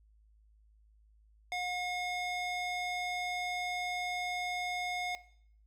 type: tone with band-pass filter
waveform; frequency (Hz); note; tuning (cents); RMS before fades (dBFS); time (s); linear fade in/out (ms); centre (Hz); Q
square; 720; F#5; -47; -36; 1.52-5.15; 0; 2300; 0.95
effects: noise-tail reverb RT60 0.6 s tail -17 dB re dry + added 53 Hz sine -61 dBFS peak until 5.66 s